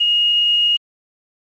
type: tone with quantisation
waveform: sine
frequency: 2865 Hz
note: F7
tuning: 44 cents sharp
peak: -12 dBFS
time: 0-0.77 s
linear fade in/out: 10 ms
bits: 7
effects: MP3 32 kbps